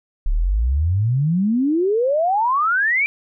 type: exponential sweep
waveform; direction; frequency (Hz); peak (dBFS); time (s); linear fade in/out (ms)
sine; up; 33.31 to 2376; -15; 0.26-3.06; 0
effects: none